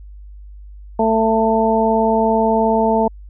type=harmonic tone; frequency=222.7 Hz; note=A3; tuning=21 cents sharp; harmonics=1 / 2 / 3 / 4; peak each=-18 / -18 / -18 / -18 dBFS; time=0.99-3.08 s; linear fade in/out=5 ms; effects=added 50 Hz sine -34 dBFS peak until 3.29 s